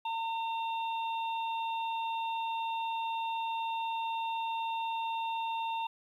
harmonic tone, 909 Hz, A#5, 44 cents flat, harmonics 1 / 3 / 4, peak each -32 / -43 / -45 dBFS, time 0.05-5.87 s, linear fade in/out 5 ms, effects 11-bit

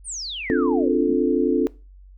sine exponential sweep, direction down, 9650 to 190.9 Hz, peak -28 dBFS, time 0.04-1.15 s, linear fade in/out 50 ms
sine chord, D minor seventh, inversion third, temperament equal, 261.6 / 293.7 / 349.2 / 440 Hz, C4 / D4 / F4 / A4, 0 / 0 / 0 / 0 cents, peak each -22 dBFS, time 0.5-1.67 s, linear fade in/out 0 ms
effects noise-tail reverb RT60 0.3 s tail -20 dB re dry + added 47 Hz sine -43 dBFS peak until 2.17 s

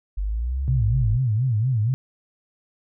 sine linear two-way sweep, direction up then down, 46.38 to 68.6 to 46.38 Hz, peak -22 dBFS, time 0.17-1.17 s, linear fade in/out 10 ms, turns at 0.63 s
sine tone with vibrato, 117.8 Hz, A#2, 19 cents sharp, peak -18 dBFS, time 0.68-1.94 s, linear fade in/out 0 ms, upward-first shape sine, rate 4.2 Hz, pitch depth 210 cents each way
effects none

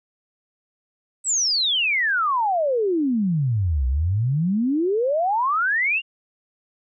sine exponential two-way sweep, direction down then up, 8150 to 61.4 to 2879 Hz, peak -18 dBFS, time 1.24-6.02 s, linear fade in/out 50 ms, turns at 3.87 s, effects none

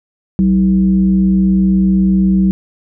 sine tone with frequency modulation, 190 Hz, F#3, 46 cents sharp, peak -8 dBFS, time 0.39-2.51 s, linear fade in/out 0 ms, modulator 132 Hz, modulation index 0.47, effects none

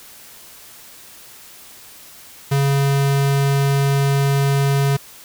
square tone, 139.1 Hz, C#3, 6 cents sharp, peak -15 dBFS, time 2.51-4.97 s, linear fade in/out 10 ms, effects white hiss -42 dBFS RMS until 5.24 s

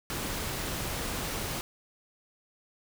pink noise, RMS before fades -34 dBFS, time 0.1-1.61 s, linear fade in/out 0 ms, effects none

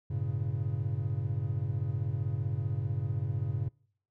triangle chord, G diminished, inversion none, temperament equal with one note detuned, 98 / 113.62 / 138.59 Hz, G2 / Bb2 / Db3, 0 / -44 / 0 cents, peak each -32 dBFS, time 0.1-3.69 s, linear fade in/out 10 ms, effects noise-tail reverb RT60 0.6 s tail -26 dB re dry

